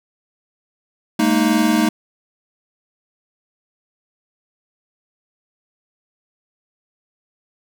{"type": "chord", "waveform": "square", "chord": "Ab suspended second", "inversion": "none", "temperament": "equal with one note detuned", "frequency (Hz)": [207.7, 229.3, 311.1], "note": ["Ab3", "Bb3", "Eb4"], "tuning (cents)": [0, -28, 0], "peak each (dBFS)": [-21, -18, -18], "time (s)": [1.19, 1.89], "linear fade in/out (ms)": 5, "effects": []}